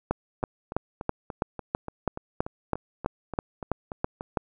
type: two click trains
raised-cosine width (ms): 1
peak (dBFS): -20 / -10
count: 14 / 14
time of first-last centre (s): 0.43-4.209 / 0.11-4.372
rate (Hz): 3.44 / 3.05
effects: none